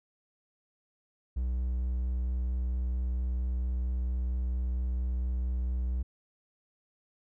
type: tone with vibrato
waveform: triangle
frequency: 62.1 Hz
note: B1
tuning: 10 cents sharp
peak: -26 dBFS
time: 1.36-6.03 s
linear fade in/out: 10 ms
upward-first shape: sine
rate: 4.4 Hz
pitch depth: 10 cents each way
effects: none